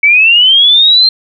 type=linear sweep; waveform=sine; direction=up; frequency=2245 to 4186 Hz; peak=-3 dBFS; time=0.03-1.09 s; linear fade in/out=5 ms; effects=none